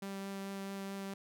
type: tone with vibrato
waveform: sawtooth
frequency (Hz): 196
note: G3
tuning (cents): 0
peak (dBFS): -36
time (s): 0.02-1.14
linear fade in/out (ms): 5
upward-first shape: triangle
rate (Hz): 4.6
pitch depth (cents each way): 9
effects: none